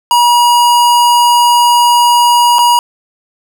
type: tone with dropouts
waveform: square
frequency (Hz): 960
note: B5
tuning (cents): -49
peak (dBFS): -6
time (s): 0.11-2.79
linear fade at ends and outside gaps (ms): 1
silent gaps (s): 2.585-2.59
effects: none